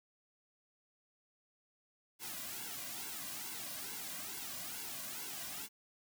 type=noise with flanger; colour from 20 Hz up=white; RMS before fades=-44 dBFS; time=2.19-5.69 s; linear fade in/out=50 ms; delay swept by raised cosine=1.6 to 2.32 ms; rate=2.3 Hz; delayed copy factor=-0.9; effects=none